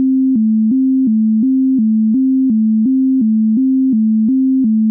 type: tone with vibrato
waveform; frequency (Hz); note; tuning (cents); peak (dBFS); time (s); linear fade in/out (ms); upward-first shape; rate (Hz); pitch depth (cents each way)
sine; 240; B3; -49; -9; 0-4.9; 0; square; 1.4; 160
effects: none